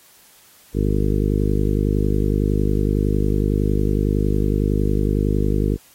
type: harmonic tone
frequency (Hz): 50.9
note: G#1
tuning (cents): -34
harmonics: 1 / 2 / 3 / 4 / 5 / 6 / 7 / 8 / 9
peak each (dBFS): -20 / -23 / -25 / -26 / -27 / -28 / -28 / -29 / -30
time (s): 0.73-5.78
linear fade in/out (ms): 50
effects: white hiss -51 dBFS RMS until 5.94 s + AAC 48 kbps